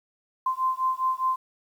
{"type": "beating tone pair", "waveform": "sine", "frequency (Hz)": [1037, 1041.9], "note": ["C6", "C6"], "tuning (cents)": [-16, -8], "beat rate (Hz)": 4.9, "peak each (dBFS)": -26, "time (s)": [0.46, 1.36], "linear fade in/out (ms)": 5, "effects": ["9-bit"]}